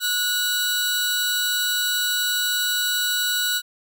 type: tone pair together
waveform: sawtooth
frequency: 1467 / 3916 Hz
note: F#6 / B7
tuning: -15 / -15 cents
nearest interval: octave + perfect fourth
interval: 1700 cents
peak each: -20 / -20 dBFS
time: 0-3.62 s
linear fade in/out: 50 ms
effects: none